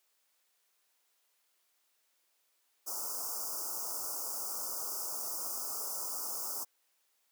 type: band-stop noise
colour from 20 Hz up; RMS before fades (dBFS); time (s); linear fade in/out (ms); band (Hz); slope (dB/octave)
white; -38; 2.86-6.65; 20; 1400 to 4900; 96
effects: white hiss -75 dBFS RMS until 7.31 s + high-pass 400 Hz 12 dB/octave